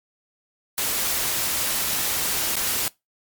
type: noise with dropouts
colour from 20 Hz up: white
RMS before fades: -24 dBFS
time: 0.78-2.88 s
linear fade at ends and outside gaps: 0 ms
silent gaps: 2.556-2.566 s
effects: noise-tail reverb RT60 0.2 s tail -23 dB re dry + MP3 96 kbps